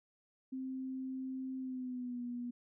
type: tone with pitch glide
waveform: sine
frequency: 261.6 to 242.7 Hz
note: C4 to B3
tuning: 0 to -30 cents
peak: -38 dBFS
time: 0.52-2.51 s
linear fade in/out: 10 ms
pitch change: -130 cents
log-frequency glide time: 1.58-2.22 s
effects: none